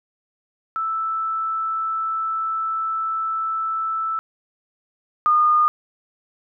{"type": "tone pair in turn", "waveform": "sine", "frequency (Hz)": [1318.5, 1221.8], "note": ["E6", "D#6"], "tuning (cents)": [0, -32], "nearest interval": "minor second", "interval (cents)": 132, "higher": "first", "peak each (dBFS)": [-21, -13], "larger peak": "second", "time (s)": [[0.76, 4.19], [5.26, 5.68]], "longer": "first", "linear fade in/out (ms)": 0, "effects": []}